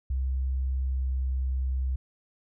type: tone with pitch glide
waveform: sine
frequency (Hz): 65.41 to 65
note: C2 to C2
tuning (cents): 0 to -11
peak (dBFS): -25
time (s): 0.1-1.96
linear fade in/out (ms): 5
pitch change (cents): -11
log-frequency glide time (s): 0.88-1.05
effects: none